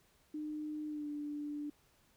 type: tone with pitch glide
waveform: sine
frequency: 303.5 to 294.2 Hz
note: D#4 to D4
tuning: -43 to +3 cents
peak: -38 dBFS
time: 0.34-1.7 s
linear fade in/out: 5 ms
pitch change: -54 cents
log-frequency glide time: 0.87-1.08 s
effects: pink hiss -70 dBFS RMS until 2.16 s